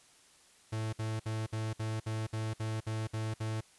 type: tone bursts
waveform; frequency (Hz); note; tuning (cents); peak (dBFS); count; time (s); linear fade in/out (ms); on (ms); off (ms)
45% pulse; 110; A2; 0; -33; 11; 0.72-3.61; 10; 210; 58
effects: white hiss -62 dBFS RMS until 3.78 s + resampled to 24000 Hz